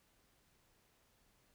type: silence
effects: pink hiss -73 dBFS RMS until 1.54 s